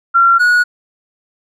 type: tone pair in turn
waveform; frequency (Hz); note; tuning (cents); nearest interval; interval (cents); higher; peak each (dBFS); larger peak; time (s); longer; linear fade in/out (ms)
sine / triangle; 1371 / 1457.6; F6 / F#6; -32 / -26; minor second; 106; second; -6; neither; 0.14-0.39 / 0.39-0.64; neither; 20
effects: none